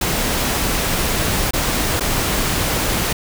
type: noise with dropouts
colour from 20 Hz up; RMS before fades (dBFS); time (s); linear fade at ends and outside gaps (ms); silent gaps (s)
pink; -19; 0.01-3.13; 5; 1.509-1.534 / 1.998-2.006
effects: none